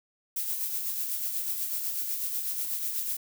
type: noise with tremolo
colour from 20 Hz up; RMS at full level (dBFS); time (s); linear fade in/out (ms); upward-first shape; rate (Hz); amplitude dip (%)
violet; -30; 0.36-3.17; 5; sine; 8.1; 40
effects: none